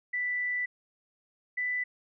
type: tone pair in turn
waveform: sine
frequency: 1978 / 1988.2 Hz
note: B6 / B6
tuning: +2 / +11 cents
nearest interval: unison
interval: 9 cents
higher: second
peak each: -28 dBFS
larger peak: neither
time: 0.13-0.66 / 1.57-1.84 s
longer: first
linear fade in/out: 10 ms
effects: none